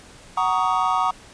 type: chord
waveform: triangle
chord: D# minor seventh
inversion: first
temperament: just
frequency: 746.7 / 933.4 / 1120.1 / 1244.5 Hz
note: F#5 / A#5 / C#6 / D#6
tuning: +16 / +2 / +18 / 0 cents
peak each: -22 dBFS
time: 0.37-1.11 s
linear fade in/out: 5 ms
effects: pink hiss -46 dBFS RMS until 1.33 s + resampled to 22050 Hz